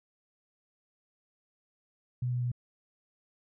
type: tone with pitch steps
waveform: sine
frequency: 124.1 / 123.24 / 122.39 Hz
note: B2 / B2 / B2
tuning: +9 / -3 / -15 cents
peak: -28 dBFS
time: 2.22-2.517 s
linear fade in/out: 5 ms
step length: 99 ms
effects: none